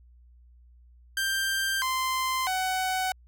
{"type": "tone with pitch steps", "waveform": "sawtooth", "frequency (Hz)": [1578, 1039, 749], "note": ["G6", "C6", "F#5"], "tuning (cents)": [11, -12, 21], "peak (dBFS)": -22, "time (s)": [1.17, 3.12], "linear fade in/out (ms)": 2, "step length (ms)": 650, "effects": ["added 60 Hz sine -52 dBFS peak until 3.27 s"]}